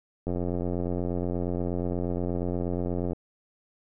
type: click train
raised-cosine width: 2 ms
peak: -17 dBFS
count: 254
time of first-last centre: 0.27-3.132 s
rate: 88.4 Hz
effects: none